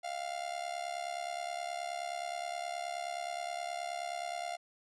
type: tone with amplitude modulation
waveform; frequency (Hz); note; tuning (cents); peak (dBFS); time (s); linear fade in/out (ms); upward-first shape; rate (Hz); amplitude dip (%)
45% pulse; 698.5; F5; 0; -33; 0.03-4.57; 20; sine; 69.5; 80
effects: resampled to 22050 Hz